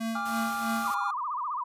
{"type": "tone with tremolo", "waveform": "square", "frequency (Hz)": 226, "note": "A3", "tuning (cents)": 47, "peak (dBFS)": -29, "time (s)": [0, 0.91], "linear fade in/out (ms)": 10, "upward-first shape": "sine", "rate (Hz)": 3.1, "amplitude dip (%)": 80}
{"type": "chord", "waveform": "triangle", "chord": "D diminished", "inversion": "second", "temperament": "equal with one note detuned", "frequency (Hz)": [814, 1174.7, 1396.9], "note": ["Ab5", "D6", "F6"], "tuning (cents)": [-35, 0, 0], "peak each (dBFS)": -32, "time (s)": [0.15, 1.11], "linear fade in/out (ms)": 5}
{"type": "noise", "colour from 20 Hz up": "white", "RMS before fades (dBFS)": -42, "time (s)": [0.25, 0.95], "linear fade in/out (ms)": 10}
{"type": "tone with vibrato", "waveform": "sine", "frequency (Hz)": 1091, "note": "C#6", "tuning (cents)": -28, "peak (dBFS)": -29, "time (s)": [0.84, 1.64], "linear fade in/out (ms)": 10, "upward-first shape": "sine", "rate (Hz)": 15, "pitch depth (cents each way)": 220}
{"effects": ["resampled to 32000 Hz"]}